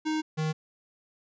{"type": "tone pair in turn", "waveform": "square", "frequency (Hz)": [311.1, 156.18], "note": ["D#4", "D#3"], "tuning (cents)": [0, 7], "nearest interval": "octave", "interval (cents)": 1193, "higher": "first", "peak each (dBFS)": -27, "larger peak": "neither", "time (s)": [[0.05, 0.22], [0.37, 0.53]], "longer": "first", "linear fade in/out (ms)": 20, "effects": ["resampled to 16000 Hz"]}